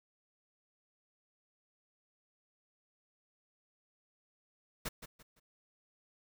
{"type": "noise with echo", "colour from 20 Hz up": "pink", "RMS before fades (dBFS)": -38, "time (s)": [4.85, 4.89], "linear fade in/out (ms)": 10, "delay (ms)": 170, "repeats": 3, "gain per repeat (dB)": -10, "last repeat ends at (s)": 5.4, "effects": []}